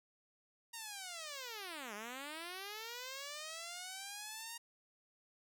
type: linear two-way sweep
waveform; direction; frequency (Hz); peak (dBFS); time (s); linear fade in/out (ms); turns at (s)
5% pulse; down then up; 939 to 200 to 939; -33; 0.73-4.58; 10; 1.94
effects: none